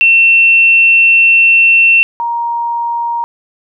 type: tone pair in turn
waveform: sine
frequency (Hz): 2700 / 939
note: E7 / A#5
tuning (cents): +41 / +12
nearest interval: octave + tritone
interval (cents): 1829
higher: first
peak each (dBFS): -4 / -13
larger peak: first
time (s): 0.01-2.03 / 2.2-3.24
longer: first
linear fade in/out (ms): 0
effects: none